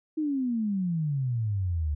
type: exponential sweep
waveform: sine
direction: down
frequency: 318.4 to 72 Hz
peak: -25 dBFS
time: 0.17-1.95 s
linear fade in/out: 10 ms
effects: none